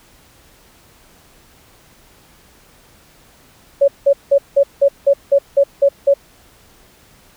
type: tone bursts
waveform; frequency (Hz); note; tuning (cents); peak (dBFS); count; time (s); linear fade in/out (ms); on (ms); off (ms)
sine; 559; C#5; +14; -7; 10; 3.81-6.14; 10; 71; 180
effects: pink hiss -49 dBFS RMS until 7.36 s